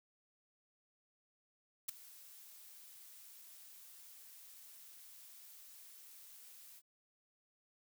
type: noise with ADSR envelope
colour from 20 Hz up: blue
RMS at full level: -36 dBFS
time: 1.88-6.82 s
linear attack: 11 ms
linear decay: 7 ms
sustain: -21 dB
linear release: 46 ms
effects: none